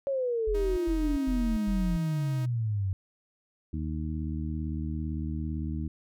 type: exponential sweep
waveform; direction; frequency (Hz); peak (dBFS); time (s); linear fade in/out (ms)
sine; down; 560 to 92.5; -26; 0.07-2.93; 0
type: tone bursts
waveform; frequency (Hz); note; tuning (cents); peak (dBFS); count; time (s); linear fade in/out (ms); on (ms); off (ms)
sine; 43.65; F1; 0; -28; 4; 0.47-1.97; 10; 300; 100
type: tone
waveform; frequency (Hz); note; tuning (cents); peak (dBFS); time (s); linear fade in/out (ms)
sawtooth; 314.6; D#4; +19; -36; 0.54-2.46; 10
type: harmonic tone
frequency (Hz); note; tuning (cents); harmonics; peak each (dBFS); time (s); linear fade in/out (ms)
77.78; D#2; 0; 1 / 2 / 3 / 4; -32 / -36 / -37 / -39; 3.73-5.88; 5
effects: none